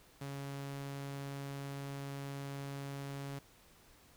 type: tone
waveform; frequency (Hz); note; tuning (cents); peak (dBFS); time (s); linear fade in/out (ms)
sawtooth; 139.3; C#3; +9; -37; 0.21-3.39; 5
effects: pink hiss -63 dBFS RMS until 4.16 s